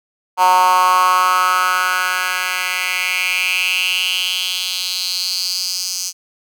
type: tone with high-pass filter sweep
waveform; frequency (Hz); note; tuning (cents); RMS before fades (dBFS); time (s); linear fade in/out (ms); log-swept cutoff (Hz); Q
10% pulse; 183.2; F#3; -17; -17; 0.37-6.13; 50; 890 to 5700; 4.8
effects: none